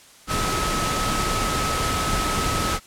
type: tone in noise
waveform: sine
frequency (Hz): 1286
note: E6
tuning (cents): -43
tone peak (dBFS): -26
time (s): 0.27-2.8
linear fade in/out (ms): 50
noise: pink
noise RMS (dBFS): -24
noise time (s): 0.27-2.8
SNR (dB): -5
effects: white hiss -49 dBFS RMS until 2.86 s + low-pass 10000 Hz 12 dB/octave